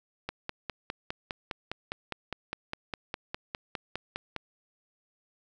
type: click train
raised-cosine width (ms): 0.3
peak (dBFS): -17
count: 21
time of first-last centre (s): 0.29-4.363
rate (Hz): 4.91
effects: none